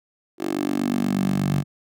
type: tone with high-pass filter sweep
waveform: 10% pulse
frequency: 48.27 Hz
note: G1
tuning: 26 cents flat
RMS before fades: -23 dBFS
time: 0.38-1.64 s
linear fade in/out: 50 ms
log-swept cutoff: 360 to 140 Hz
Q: 3.9
effects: none